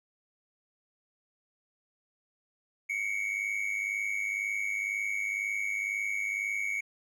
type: tone pair together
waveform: triangle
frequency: 2180 / 2282 Hz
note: C#7 / C#7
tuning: -29 / +50 cents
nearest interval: minor second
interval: 79 cents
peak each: -31 / -31 dBFS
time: 2.89-6.81 s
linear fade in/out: 10 ms
effects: none